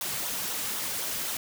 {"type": "noise with flanger", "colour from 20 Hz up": "white", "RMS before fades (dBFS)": -32, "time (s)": [0.01, 1.37], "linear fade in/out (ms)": 2, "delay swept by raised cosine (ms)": [0.4, 3.1], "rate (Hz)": 3.9, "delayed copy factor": -0.5, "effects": []}